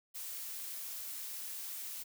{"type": "noise", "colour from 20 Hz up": "blue", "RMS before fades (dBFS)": -43, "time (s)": [0.14, 2.04], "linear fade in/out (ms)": 20, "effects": []}